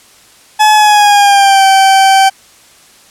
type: tone with pitch glide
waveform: 40% pulse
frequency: 854 to 774.1 Hz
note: G#5 to G5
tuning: +48 to -22 cents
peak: -3 dBFS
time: 0.59-2.3 s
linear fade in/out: 20 ms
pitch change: -170 cents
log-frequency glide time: 0.74-1.65 s
effects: white hiss -42 dBFS RMS until 3.1 s + low-pass 10000 Hz 12 dB/octave